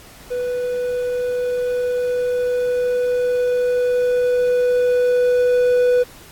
triangle tone with level ramp, 493.9 Hz, B4, in tune, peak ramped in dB -18 to -10 dBFS, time 0.3-6.04 s, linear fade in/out 20 ms, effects pink hiss -43 dBFS RMS until 6.31 s + AAC 64 kbps

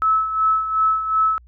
sine tone with tremolo, 1300 Hz, E6, 24 cents flat, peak -13 dBFS, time 0.02-1.38 s, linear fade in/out 0 ms, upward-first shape sine, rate 2.7 Hz, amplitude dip 65%, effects added 60 Hz sine -45 dBFS peak until 1.47 s

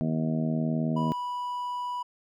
harmonic tone, 79.4 Hz, D#2, 36 cents sharp, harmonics 2 / 3 / 4 / 5 / 6 / 7 / 8 / 9, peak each -28 / -28 / -37 / -43 / -43 / -47 / -37 / -49 dBFS, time 0.01-1.12 s, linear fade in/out 0 ms
triangle tone, 983 Hz, B5, 8 cents flat, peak -28 dBFS, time 0.96-2.03 s, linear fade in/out 10 ms
effects none

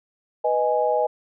sine chord, G# minor, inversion first, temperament equal, 493.9 / 622.3 / 830.6 Hz, B4 / D#5 / G#5, 0 / 0 / 0 cents, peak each -23 / -22 / -23 dBFS, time 0.44-1.07 s, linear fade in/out 10 ms, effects none

